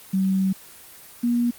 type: tone pair in turn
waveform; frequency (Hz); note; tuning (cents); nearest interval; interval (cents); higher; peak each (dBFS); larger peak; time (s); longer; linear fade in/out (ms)
sine; 190.9 / 239.2; G3 / A#3; -46 / +45; major third; 391; second; -18; neither; 0.13-0.53 / 1.23-1.51; first; 10
effects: white hiss -45 dBFS RMS until 1.58 s + Opus 24 kbps